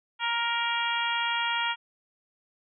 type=harmonic tone; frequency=468.5 Hz; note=A#4; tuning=9 cents sharp; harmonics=2 / 3 / 4 / 5 / 6 / 7; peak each=-30 / -32 / -34 / -34 / -34 / -33 dBFS; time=0.19-1.76 s; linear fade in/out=50 ms; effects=none